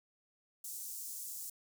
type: high-pass noise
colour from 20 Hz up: pink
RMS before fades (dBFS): -44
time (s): 0.64-1.5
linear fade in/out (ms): 5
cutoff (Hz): 6800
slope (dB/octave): 24
effects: none